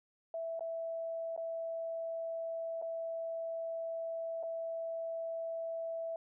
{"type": "tone with dropouts", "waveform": "sine", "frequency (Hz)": 659.3, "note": "E5", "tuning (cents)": 0, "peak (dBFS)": -36, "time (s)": [0.34, 6.16], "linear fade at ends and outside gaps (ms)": 2, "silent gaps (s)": [[0.594, 0.607], [1.364, 1.376], [2.816, 2.823], [4.429, 4.434]], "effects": []}